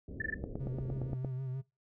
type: low-pass noise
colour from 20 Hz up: pink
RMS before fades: -44 dBFS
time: 0.08-1.14 s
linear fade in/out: 2 ms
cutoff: 530 Hz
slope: 48 dB/octave
type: tone bursts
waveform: sine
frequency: 1760 Hz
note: A6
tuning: in tune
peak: -31 dBFS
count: 4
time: 0.2-0.343 s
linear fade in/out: 5 ms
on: 20 ms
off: 21 ms
type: click train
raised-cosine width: 2 ms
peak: -24 dBFS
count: 8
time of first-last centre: 0.44-1.247 s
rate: 8.67 Hz
type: tone with vibrato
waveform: triangle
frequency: 130.81 Hz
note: C3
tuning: in tune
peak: -33 dBFS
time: 0.59-1.62 s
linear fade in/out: 20 ms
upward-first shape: sine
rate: 6.3 Hz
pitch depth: 48 cents each way
effects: noise-tail reverb RT60 0.2 s tail -19 dB re dry